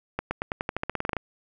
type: accelerating click train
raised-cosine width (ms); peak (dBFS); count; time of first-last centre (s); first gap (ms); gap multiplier
0.5; -12; 15; 0.19-1.167; 120; 0.91
effects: none